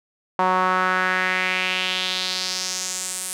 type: tone with band-pass filter sweep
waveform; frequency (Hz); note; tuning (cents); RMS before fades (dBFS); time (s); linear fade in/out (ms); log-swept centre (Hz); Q
sawtooth; 184.9; F#3; -1; -23; 0.39-3.33; 0; 950 to 9500; 2.8
effects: none